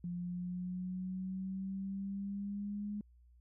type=exponential sweep; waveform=sine; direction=up; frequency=174.61 to 207.7 Hz; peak=-37 dBFS; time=0.04-3.01 s; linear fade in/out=2 ms; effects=added 60 Hz sine -60 dBFS peak until 3.4 s